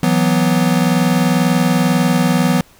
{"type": "chord", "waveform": "square", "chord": "E suspended second", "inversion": "none", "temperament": "equal", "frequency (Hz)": [164.81, 185, 246.9], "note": ["E3", "F#3", "B3"], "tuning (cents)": [0, 0, 0], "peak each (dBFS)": -17, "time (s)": [0.03, 2.61], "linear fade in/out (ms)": 2, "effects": ["pink hiss -48 dBFS RMS until 2.79 s"]}